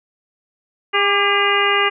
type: harmonic tone with a mistuned harmonic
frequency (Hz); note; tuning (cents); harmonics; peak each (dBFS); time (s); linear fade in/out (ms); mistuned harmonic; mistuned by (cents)
404.6; G#4; -45; 1 / 2 / 3 / 4 / 5 / 6 / 7; -21 / -24 / -19 / -23 / -20 / -24 / -21; 0.93-1.9; 20; 3; -38
effects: none